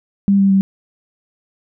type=tone with pitch steps; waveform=sine; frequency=198.5 / 195.99 / 193.52 Hz; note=G3 / G3 / G3; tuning=+22 / 0 / -22 cents; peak=-9 dBFS; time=0.28-0.61 s; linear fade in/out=0 ms; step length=110 ms; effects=none